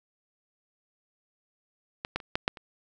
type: clicks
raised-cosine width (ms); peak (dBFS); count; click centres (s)
0.3; -16 / -13 / -28 / -10 / -8 / -28; 6; 2.049 / 2.16 / 2.202 / 2.355 / 2.479 / 2.572
effects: none